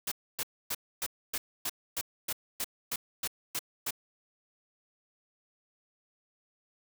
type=noise bursts; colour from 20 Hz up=white; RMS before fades=-33 dBFS; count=13; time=0.07-3.908 s; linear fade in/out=5 ms; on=46 ms; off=270 ms; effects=none